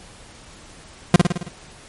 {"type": "tone with echo", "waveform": "40% pulse", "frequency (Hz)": 174.61, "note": "F3", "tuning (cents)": 0, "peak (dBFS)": -5, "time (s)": [1.14, 1.16], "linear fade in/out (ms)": 2, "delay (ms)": 54, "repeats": 6, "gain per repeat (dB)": -4, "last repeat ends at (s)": 1.484, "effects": ["pink hiss -44 dBFS RMS until 1.88 s", "MP3 48 kbps"]}